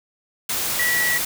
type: tone in noise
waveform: sine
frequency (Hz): 1941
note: B6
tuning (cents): -31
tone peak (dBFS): -19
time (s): 0.79-1.18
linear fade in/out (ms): 5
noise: white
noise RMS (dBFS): -24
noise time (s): 0.49-1.25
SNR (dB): +2
effects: none